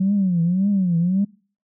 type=tone with vibrato; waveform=sine; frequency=184.5 Hz; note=F#3; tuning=5 cents flat; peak=-15 dBFS; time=0-1.25 s; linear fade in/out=10 ms; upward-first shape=triangle; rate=1.8 Hz; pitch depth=200 cents each way; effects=noise-tail reverb RT60 0.4 s tail -22 dB re dry + tanh soft clip ceiling -11 dBFS